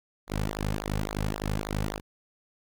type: tone with flanger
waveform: sawtooth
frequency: 51.8 Hz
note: G#1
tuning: 4 cents flat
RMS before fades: -31 dBFS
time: 0.27-2.01 s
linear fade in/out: 50 ms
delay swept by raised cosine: 0.34 to 3.14 ms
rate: 3.6 Hz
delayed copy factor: -0.9
effects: none